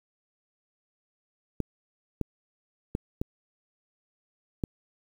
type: clicks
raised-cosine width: 3 ms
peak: -15 dBFS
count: 5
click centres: 1.603 / 2.213 / 2.951 / 3.215 / 4.638 s
effects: 8-bit